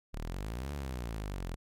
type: exponential two-way sweep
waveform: sawtooth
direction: up then down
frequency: 34.65 to 73.42 to 41.13 Hz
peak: -32 dBFS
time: 0.13-1.56 s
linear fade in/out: 20 ms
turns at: 0.72 s
effects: MP3 64 kbps